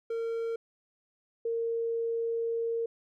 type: tone pair in turn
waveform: triangle / sine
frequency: 458.4 / 460.5 Hz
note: A#4 / A#4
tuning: -29 / -21 cents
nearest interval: unison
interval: 8 cents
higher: second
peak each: -28 dBFS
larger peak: neither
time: 0.1-0.56 / 1.45-2.86 s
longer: second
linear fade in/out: 5 ms
effects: none